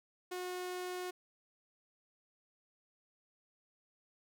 sawtooth tone, 362.7 Hz, F#4, 34 cents flat, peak -35 dBFS, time 0.31-1.11 s, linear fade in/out 10 ms, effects none

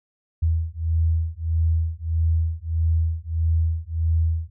sine beating tone pair, 80.8 / 82.4 Hz, E2 / E2, -34 / 0 cents, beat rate 1.6 Hz, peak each -22 dBFS, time 0.42-4.5 s, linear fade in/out 10 ms, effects none

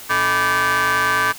30% pulse ring-modulated tone, 184.7 Hz, F#3, 3 cents flat, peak -10 dBFS, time 0.09-1.33 s, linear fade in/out 20 ms, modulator 1360 Hz, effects white hiss -37 dBFS RMS until 1.38 s

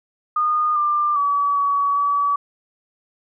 sine tone with pitch steps, 1224 / 1191 / 1142 / 1133 / 1143 Hz, D#6 / D6 / D6 / C#6 / D6, -29 / +24 / -49 / +37 / -47 cents, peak -16 dBFS, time 0.36-2.36 s, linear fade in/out 5 ms, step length 400 ms, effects none

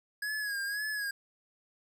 square tone with vibrato, 1661.2 Hz, G#6, in tune, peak -33 dBFS, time 0.22-1.11 s, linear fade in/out 5 ms, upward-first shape sine, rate 1.9 Hz, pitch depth 63 cents each way, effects none

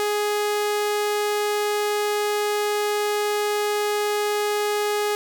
sawtooth tone, 416.3 Hz, G#4, 4 cents sharp, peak -17 dBFS, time 0-5.15 s, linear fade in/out 0 ms, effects none

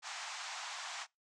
pink band-pass noise, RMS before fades -44 dBFS, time 0.02-1.07 s, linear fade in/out 50 ms, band 730 to 7700 Hz, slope 48 dB/octave, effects noise-tail reverb RT60 0.2 s tail -24 dB re dry

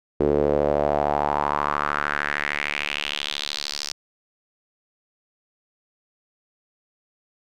sawtooth tone with band-pass filter sweep, 73.1 Hz, D2, 7 cents flat, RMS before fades -24 dBFS, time 0.2-3.92 s, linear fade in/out 5 ms, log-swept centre 400 to 5300 Hz, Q 3.6, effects none

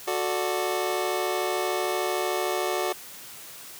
25% pulse chord, D major, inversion first, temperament just, 367.1 / 440.5 / 587.3 Hz, F#4 / A4 / D5, -14 / +2 / 0 cents, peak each -24 / -28 / -27 dBFS, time 0.07-2.93 s, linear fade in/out 10 ms, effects white hiss -43 dBFS RMS until 3.79 s + high-pass 100 Hz 12 dB/octave

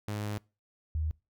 sawtooth / sine tone pair in turn, 104.6 / 77.93 Hz, G#2 / D#2, +13 / +3 cents, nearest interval perfect fourth, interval 510 cents, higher first, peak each -29 / -28 dBFS, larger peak second, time 0.08-0.38 / 0.95-1.11 s, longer first, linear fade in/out 0 ms, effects noise-tail reverb RT60 0.3 s tail -24 dB re dry

